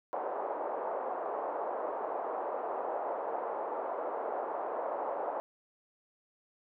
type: band-pass noise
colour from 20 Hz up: pink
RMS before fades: -36 dBFS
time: 0.13-5.4 s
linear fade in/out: 0 ms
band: 490 to 950 Hz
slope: 24 dB/octave
effects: none